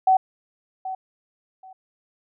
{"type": "tone with echo", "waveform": "sine", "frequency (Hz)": 756, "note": "F#5", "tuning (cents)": 37, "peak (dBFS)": -13, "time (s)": [0.07, 0.17], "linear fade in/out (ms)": 5, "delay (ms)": 780, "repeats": 2, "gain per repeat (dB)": -14, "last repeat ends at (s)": 1.73, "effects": []}